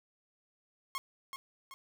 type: tone with echo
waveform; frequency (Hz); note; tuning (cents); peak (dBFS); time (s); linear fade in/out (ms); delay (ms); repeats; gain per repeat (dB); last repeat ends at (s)
sawtooth; 1081; C#6; -44; -31; 0.95-0.98; 0; 380; 2; -6; 1.74
effects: none